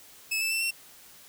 sawtooth tone with pitch steps, 2600 / 2638 / 2676 / 2715 Hz, E7 / E7 / E7 / F7, -24 / +1 / +25 / -50 cents, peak -23 dBFS, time 0.31-0.71 s, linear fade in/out 10 ms, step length 100 ms, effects white hiss -52 dBFS RMS until 1.28 s

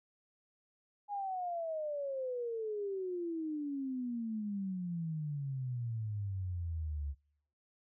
sine exponential sweep, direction down, 830.6 to 69.3 Hz, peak -35 dBFS, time 1.08-7.15 s, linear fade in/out 50 ms, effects noise-tail reverb RT60 0.7 s tail -25 dB re dry

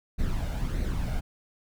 brown noise with flanger, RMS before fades -28 dBFS, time 0.18-1.21 s, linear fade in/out 20 ms, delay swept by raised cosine 0.48 to 1.4 ms, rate 1.6 Hz, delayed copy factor +0.55, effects none

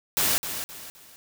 white noise with echo, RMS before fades -23 dBFS, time 0.17-0.38 s, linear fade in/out 0 ms, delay 260 ms, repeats 3, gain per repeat -9 dB, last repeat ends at 1.16 s, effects none

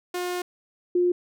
sawtooth / sine tone pair in turn, 357.7 / 355.2 Hz, F4 / F4, +41 / +29 cents, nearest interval unison, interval 12 cents, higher first, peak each -23 / -18 dBFS, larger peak second, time 0.14-0.42 / 0.95-1.12 s, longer first, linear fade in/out 5 ms, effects none

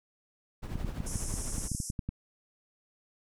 brown noise with tremolo, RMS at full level -34 dBFS, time 0.62-1.69 s, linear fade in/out 20 ms, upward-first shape triangle, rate 12 Hz, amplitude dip 60%
clicks, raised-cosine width 5 ms, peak -21 dBFS, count 12, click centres 0.756 / 0.847 / 1.004 / 1.157 / 1.34 / 1.582 / 1.717 / 1.749 / 1.802 / 1.901 / 1.992 / 2.09 s
white band-pass noise, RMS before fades -41 dBFS, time 1.06-1.91 s, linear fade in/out 10 ms, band 5300 to 11000 Hz, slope 96 dB/octave
effects none

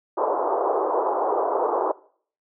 pink band-pass noise, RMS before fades -23 dBFS, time 0.17-1.92 s, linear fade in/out 10 ms, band 370 to 1100 Hz, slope 48 dB/octave, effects noise-tail reverb RT60 0.5 s tail -20 dB re dry

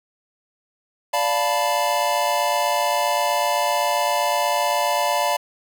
square chord, B half-diminished seventh, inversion first, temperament equal with one note detuned, 582.9 / 698.5 / 880 / 987.8 Hz, D5 / F5 / A5 / B5, -13 / 0 / 0 / 0 cents, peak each -25 dBFS, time 1.13-5.37 s, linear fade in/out 10 ms, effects none

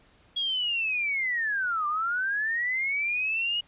sine linear two-way sweep, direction down then up, 3322 to 1174.7 to 2911 Hz, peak -25 dBFS, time 0.36-3.61 s, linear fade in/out 10 ms, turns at 1.87 s, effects pink hiss -60 dBFS RMS until 3.67 s + resampled to 8000 Hz

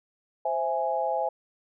sine chord, C augmented, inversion none, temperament equal with one note detuned, 523.3 / 662.3 / 830.6 Hz, C5 / E5 / G#5, 0 / +8 / 0 cents, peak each -30 / -29 / -28 dBFS, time 0.45-1.29 s, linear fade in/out 5 ms, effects none

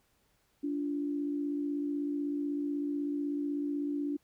sine tone pair together, 288.5 / 344.6 Hz, D4 / F4, -31 / -23 cents, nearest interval minor third, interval 308 cents, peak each -31 / -40 dBFS, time 0.63-4.17 s, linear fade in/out 10 ms, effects pink hiss -72 dBFS RMS until 4.23 s

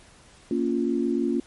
sine chord, Bb minor, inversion none, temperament just, 233.1 / 279.7 / 349.6 Hz, Bb3 / Db4 / F4, 0 / +16 / +2 cents, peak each -26 dBFS, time 0.51-1.4 s, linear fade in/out 2 ms, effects pink hiss -53 dBFS RMS until 1.46 s + MP3 48 kbps

